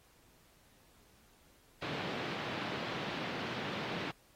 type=band-pass noise; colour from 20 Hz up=pink; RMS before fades=-40 dBFS; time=1.82-4.11 s; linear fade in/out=2 ms; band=130 to 3900 Hz; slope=24 dB/octave; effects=pink hiss -66 dBFS RMS until 4.35 s + AAC 48 kbps